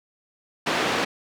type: band-pass noise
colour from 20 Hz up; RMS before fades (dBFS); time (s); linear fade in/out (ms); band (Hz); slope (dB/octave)
pink; -24; 0.66-1.05; 10; 290 to 3800; 12
effects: none